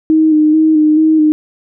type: tone with vibrato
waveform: sine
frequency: 310.6 Hz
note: D#4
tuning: 3 cents flat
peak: -6 dBFS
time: 0.1-1.32 s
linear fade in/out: 0 ms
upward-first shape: square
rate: 2.3 Hz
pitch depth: 25 cents each way
effects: none